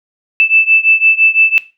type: beating tone pair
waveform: sine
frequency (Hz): 2637 / 2642.9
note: E7 / E7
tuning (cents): 0 / +4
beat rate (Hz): 5.9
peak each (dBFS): -10 / -11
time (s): 0.4-1.58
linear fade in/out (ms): 0
effects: noise-tail reverb RT60 0.3 s tail -17 dB re dry